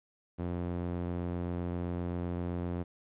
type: tone with band-pass filter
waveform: sawtooth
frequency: 87.7 Hz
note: F2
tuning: 8 cents sharp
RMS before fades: -35 dBFS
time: 0.38-2.84 s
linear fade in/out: 20 ms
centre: 270 Hz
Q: 0.59
effects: resampled to 8000 Hz + 11-bit